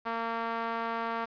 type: tone with band-pass filter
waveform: sawtooth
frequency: 229.2 Hz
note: A#3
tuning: 29 cents flat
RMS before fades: -33 dBFS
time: 0.05-1.26 s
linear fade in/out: 20 ms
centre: 1100 Hz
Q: 1.6
effects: resampled to 11025 Hz + 9-bit